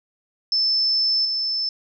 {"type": "tone with level steps", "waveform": "sine", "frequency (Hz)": 5274, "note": "E8", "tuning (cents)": 0, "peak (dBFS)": [-17, -21], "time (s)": [0.52, 1.69], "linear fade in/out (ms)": 2, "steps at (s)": 1.25, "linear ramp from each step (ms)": 2, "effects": []}